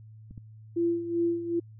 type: clicks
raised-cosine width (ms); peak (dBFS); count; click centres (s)
5; -31; 2; 0.31 / 0.378
type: tone with tremolo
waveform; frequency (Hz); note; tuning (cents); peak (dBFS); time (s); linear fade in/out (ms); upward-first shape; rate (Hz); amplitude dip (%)
sine; 340.3; F4; -45; -22; 0.76-1.6; 10; sine; 2.6; 70
effects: added 109 Hz sine -46 dBFS peak until 1.79 s